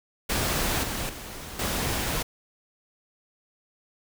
pink noise with level steps, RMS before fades -26 / -31 / -39 / -28 dBFS, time 0.29-2.23 s, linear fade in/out 10 ms, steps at 0.83 / 1.09 / 1.59 s, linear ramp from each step 5 ms, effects none

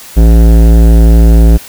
sine tone with hard clipping, 56.1 Hz, A1, 34 cents sharp, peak -3 dBFS, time 0.16-1.58 s, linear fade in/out 20 ms, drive 16 dB, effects white hiss -31 dBFS RMS until 1.68 s

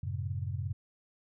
sine chord, F# minor, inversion none, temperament equal with one note detuned, 92.5 / 110 / 135.04 Hz, F#2 / A2 / C#3, 0 / 0 / -45 cents, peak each -35 / -38 / -38 dBFS, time 0.03-0.73 s, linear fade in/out 5 ms, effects none

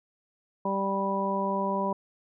harmonic tone, 196 Hz, G3, in tune, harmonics 1 / 2 / 3 / 4 / 5, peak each -31 / -34 / -32 / -38 / -29 dBFS, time 0.65-1.93 s, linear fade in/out 5 ms, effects none

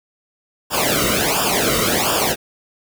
pink noise with flanger, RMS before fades -18 dBFS, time 0.7-2.36 s, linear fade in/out 50 ms, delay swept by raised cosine 0.48 to 1.21 ms, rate 1.4 Hz, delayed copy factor -1, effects none

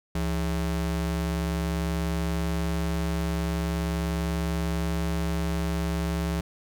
square ring-modulated tone, 120.5 Hz, B2, 42 cents flat, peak -23 dBFS, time 0.15-6.41 s, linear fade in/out 5 ms, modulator 50.2 Hz, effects none

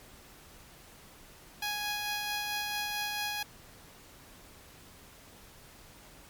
10% pulse tone with tremolo, 830.6 Hz, G#5, in tune, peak -23 dBFS, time 1.62-3.43 s, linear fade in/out 5 ms, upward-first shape sine, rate 4.5 Hz, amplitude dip 25%, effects pink hiss -54 dBFS RMS until 6.29 s + MP3 96 kbps

